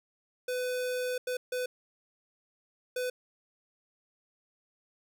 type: tone bursts at uneven times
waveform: square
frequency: 501 Hz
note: B4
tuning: 25 cents sharp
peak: -31 dBFS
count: 4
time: 0.48-1.18 / 1.27-1.37 / 1.52-1.66 / 2.96-3.1 s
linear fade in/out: 5 ms
effects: none